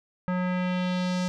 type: tone with low-pass filter sweep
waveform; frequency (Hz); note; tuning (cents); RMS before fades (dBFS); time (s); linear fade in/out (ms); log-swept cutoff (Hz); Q
square; 181.5; F#3; -33; -27; 0.28-1.28; 0; 1500 to 6300; 1.6
effects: none